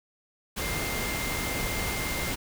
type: tone in noise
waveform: sine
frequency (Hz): 2100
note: C7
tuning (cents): +6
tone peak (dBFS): -35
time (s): 0.6-2.33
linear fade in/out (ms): 20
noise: pink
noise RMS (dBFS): -31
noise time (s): 0.56-2.36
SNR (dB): -7
effects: none